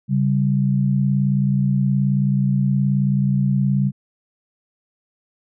sine tone pair together, 137.16 / 196 Hz, C#3 / G3, -18 / 0 cents, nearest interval tritone, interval 618 cents, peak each -17 / -19 dBFS, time 0.08-3.92 s, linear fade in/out 50 ms, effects none

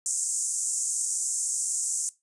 white band-pass noise, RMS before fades -29 dBFS, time 0.06-2.09 s, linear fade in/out 0 ms, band 6600 to 8800 Hz, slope 48 dB/octave, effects noise-tail reverb RT60 0.2 s tail -18 dB re dry + resampled to 24000 Hz

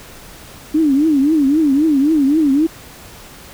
sine tone with vibrato, 293.7 Hz, D4, in tune, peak -10 dBFS, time 0.74-2.67 s, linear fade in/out 10 ms, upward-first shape triangle, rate 3.8 Hz, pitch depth 200 cents each way, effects pink hiss -38 dBFS RMS until 3.53 s

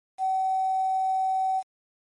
sine tone with quantisation, 760 Hz, F#5, 46 cents sharp, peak -22 dBFS, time 0.18-1.63 s, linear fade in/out 50 ms, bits 8, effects MP3 48 kbps

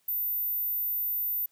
sine tone, 14150 Hz, A9, 9 cents sharp, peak -27 dBFS, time 0.08-1.46 s, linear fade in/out 5 ms, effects white hiss -70 dBFS RMS until 1.51 s + high-pass 80 Hz 12 dB/octave

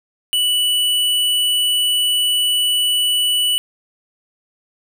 square tone, 2960 Hz, F#7, in tune, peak -15 dBFS, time 0.33-3.58 s, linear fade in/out 0 ms, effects none

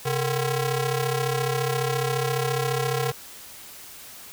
sawtooth ring-modulated tone, 299.5 Hz, D4, 34 cents sharp, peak -16 dBFS, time 0.05-3.12 s, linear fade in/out 10 ms, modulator 167 Hz, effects white hiss -43 dBFS RMS until 4.32 s

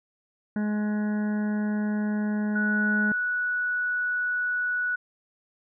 harmonic tone, 210.3 Hz, G#3, 22 cents sharp, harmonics 1 / 2 / 3 / 4 / 5 / 7 / 8 / 9, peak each -24 / -40 / -41 / -44 / -49 / -41 / -45 / -51 dBFS, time 0.56-3.12 s, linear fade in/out 2 ms
sine tone, 1473 Hz, F#6, 8 cents flat, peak -24 dBFS, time 2.55-4.96 s, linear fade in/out 10 ms
effects none

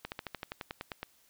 slowing click train, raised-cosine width 0.3 ms, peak -21 dBFS, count 12, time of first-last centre 0.05-1.03 s, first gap 69 ms, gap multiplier 1.05, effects white hiss -66 dBFS RMS until 1.29 s

